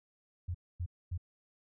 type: tone bursts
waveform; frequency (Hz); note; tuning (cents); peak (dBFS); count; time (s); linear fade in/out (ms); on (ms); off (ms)
sine; 87.9; F2; +12; -33; 3; 0.48-1.178; 10; 66; 250
effects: none